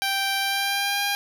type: tone with pitch glide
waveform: 10% pulse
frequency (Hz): 784 to 806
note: G5 to G5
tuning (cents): 0 to +48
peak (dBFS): -14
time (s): 0.02-1.15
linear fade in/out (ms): 0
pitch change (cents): +48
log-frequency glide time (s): 0.39-1.02
effects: none